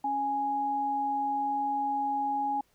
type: tone pair together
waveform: sine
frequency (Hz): 277.2 / 830.6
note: C#4 / G#5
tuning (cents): 0 / 0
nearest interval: octave + perfect fifth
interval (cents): 1900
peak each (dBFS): -37 / -27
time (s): 0.04-2.61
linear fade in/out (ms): 5
effects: pink hiss -69 dBFS RMS until 2.74 s